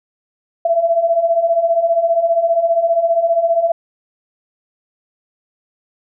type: beating tone pair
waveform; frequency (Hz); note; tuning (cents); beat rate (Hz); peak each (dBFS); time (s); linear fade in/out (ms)
sine; 659.3 / 674.3; E5 / E5; 0 / +39; 15; -18 / -13; 0.65-3.72; 5
effects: none